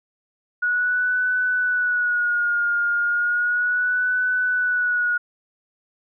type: tone with vibrato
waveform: sine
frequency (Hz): 1456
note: F#6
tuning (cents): -28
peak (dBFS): -18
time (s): 0.62-5.18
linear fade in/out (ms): 10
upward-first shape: sine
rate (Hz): 0.34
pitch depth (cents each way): 48
effects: none